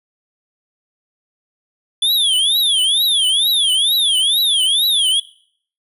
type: tone with vibrato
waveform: square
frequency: 3424 Hz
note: A7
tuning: 48 cents flat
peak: -13 dBFS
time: 2.02-5.2 s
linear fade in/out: 5 ms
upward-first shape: triangle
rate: 2.2 Hz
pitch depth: 260 cents each way
effects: noise-tail reverb RT60 0.6 s tail -21 dB re dry + resampled to 32000 Hz